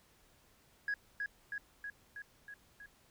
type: tone with echo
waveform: sine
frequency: 1661.2 Hz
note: G#6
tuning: in tune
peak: -31 dBFS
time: 0.88-0.94 s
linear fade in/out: 2 ms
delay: 320 ms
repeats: 6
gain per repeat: -3 dB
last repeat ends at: 2.86 s
effects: tanh soft clip ceiling -30 dBFS + pink hiss -67 dBFS RMS until 3.1 s